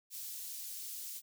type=high-pass noise; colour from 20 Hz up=white; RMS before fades=-44 dBFS; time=0.1-1.22 s; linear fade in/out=50 ms; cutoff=4700 Hz; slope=12 dB/octave; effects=none